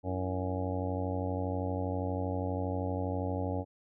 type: harmonic tone with a mistuned harmonic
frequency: 92.5 Hz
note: F#2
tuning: in tune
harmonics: 1 / 2 / 3 / 4 / 5 / 6 / 7 / 8 / 9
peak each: -34 / -42 / -37 / -47 / -40 / -40 / -43 / -44 / -43 dBFS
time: 0.03-3.65 s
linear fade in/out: 50 ms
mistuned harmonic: 4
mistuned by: -150 cents
effects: none